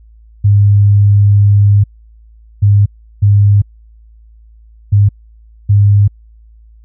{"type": "tone bursts at uneven times", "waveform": "sine", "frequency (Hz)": 101.8, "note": "G#2", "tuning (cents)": -34, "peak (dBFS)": -4, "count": 5, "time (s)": [[0.44, 1.84], [2.62, 2.86], [3.22, 3.62], [4.92, 5.09], [5.69, 6.08]], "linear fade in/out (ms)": 10, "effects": ["added 55 Hz sine -38 dBFS peak until 6.84 s"]}